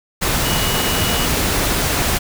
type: tone in noise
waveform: sine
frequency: 2922 Hz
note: F#7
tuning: 22 cents flat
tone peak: -25 dBFS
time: 0.44-1.27 s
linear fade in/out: 20 ms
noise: pink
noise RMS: -18 dBFS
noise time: 0.21-2.19 s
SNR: -10 dB
effects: none